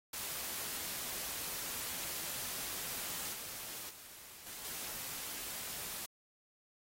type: noise with level steps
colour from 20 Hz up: white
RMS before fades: -41 / -45 / -53 / -47 / -43 dBFS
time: 0.13-6.06 s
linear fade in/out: 5 ms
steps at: 3.33 / 3.89 / 4.46 / 4.64 s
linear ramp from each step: 10 ms
effects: AAC 48 kbps